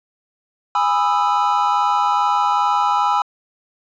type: chord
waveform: triangle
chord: E major seventh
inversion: first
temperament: just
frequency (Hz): 824.1 / 988.9 / 1236.1 / 1318.5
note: G#5 / B5 / D#6 / E6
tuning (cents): -14 / +2 / -12 / 0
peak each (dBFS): -17 / -17 / -23 / -19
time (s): 0.75-3.22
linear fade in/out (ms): 2
effects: resampled to 16000 Hz